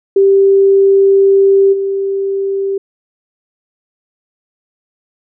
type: tone with level steps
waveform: sine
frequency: 392 Hz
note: G4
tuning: in tune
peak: -5 / -13 dBFS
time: 0.16-2.78 s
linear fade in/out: 5 ms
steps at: 1.72 s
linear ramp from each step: 20 ms
effects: none